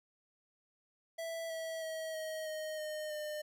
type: tone with pitch steps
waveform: square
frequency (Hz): 659.3 / 649.8 / 640.5 / 631.3 / 622.3 / 613.4 / 604.6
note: E5 / E5 / E5 / D#5 / D#5 / D#5 / D#5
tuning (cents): 0 / -25 / -50 / +25 / 0 / -25 / -50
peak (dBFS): -39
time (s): 1.18-3.42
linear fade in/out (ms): 10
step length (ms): 320
effects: none